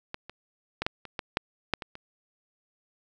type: clicks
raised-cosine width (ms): 0.3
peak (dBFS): -18 / -25 / -13 / -10 / -25 / -15 / -8 / -8 / -20 / -26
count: 10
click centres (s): 0.144 / 0.296 / 0.82 / 0.865 / 1.053 / 1.192 / 1.371 / 1.737 / 1.822 / 1.954
effects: none